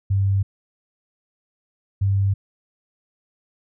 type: tone pair in turn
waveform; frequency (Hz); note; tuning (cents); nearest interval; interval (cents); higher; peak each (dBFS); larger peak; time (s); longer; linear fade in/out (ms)
sine; 98 / 98.4; G2 / G2; 0 / +7; unison; 7; second; -16; neither; 0.1-0.43 / 2.01-2.34; neither; 10
effects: none